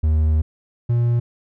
triangle tone pair in turn, 77.78 / 119.04 Hz, D#2 / A#2, 0 / +37 cents, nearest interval perfect fifth, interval 737 cents, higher second, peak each -12 / -13 dBFS, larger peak first, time 0.03-0.42 / 0.89-1.2 s, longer first, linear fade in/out 10 ms, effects none

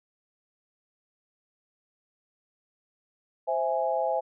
sine chord, C augmented, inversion none, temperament equal, 523.3 / 659.3 / 830.6 Hz, C5 / E5 / G#5, 0 / 0 / 0 cents, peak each -29 / -28 / -29 dBFS, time 3.47-4.21 s, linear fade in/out 20 ms, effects none

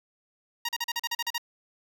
10% pulse tone bursts, 940 Hz, A#5, 14 cents sharp, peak -19 dBFS, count 10, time 0.65-1.381 s, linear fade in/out 5 ms, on 38 ms, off 39 ms, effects none

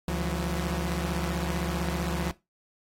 sawtooth tone cluster, 70.6 / 167.5 / 183 Hz, C#2 / E3 / F#3, +32 / +28 / -19 cents, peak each -28 dBFS, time 0.08-2.31 s, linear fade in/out 0 ms, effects noise-tail reverb RT60 0.2 s tail -17 dB re dry + AAC 48 kbps

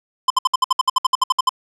square tone bursts, 1032 Hz, C6, 24 cents flat, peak -12 dBFS, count 15, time 0.28-1.493 s, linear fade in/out 5 ms, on 23 ms, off 62 ms, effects low-pass 8000 Hz 12 dB/octave

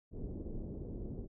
pink low-pass noise, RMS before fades -42 dBFS, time 0.11-1.28 s, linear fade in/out 50 ms, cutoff 430 Hz, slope 24 dB/octave, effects none

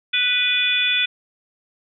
harmonic tone, 493.9 Hz, B4, in tune, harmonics 3 / 4 / 5 / 6 / 7, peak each -26 / -29 / -20 / -31 / -20 dBFS, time 0.13-1.06 s, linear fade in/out 10 ms, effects none

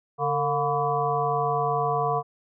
harmonic tone with a mistuned harmonic, 142.9 Hz, D3, 47 cents flat, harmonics 1 / 3 / 5 / 7 / 8, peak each -31 / -28 / -26 / -29 / -29 dBFS, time 0.18-2.23 s, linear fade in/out 50 ms, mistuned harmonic 3, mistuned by +95 cents, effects none

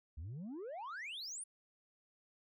sine exponential sweep, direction up, 68.8 to 10000 Hz, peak -40 dBFS, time 0.17-1.44 s, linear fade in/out 10 ms, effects tanh soft clip ceiling -42 dBFS

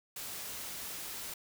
white noise, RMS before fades -42 dBFS, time 0.16-1.34 s, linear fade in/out 5 ms, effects none

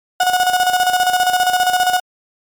35% pulse tone with tremolo, 730 Hz, F#5, 24 cents flat, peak -9 dBFS, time 0.2-2 s, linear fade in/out 5 ms, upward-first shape square, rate 15 Hz, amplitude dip 55%, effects MP3 96 kbps

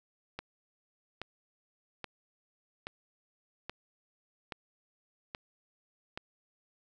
click train, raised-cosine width 0.3 ms, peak -22 dBFS, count 8, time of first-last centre 0.39-6.175 s, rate 1.21 Hz, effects none

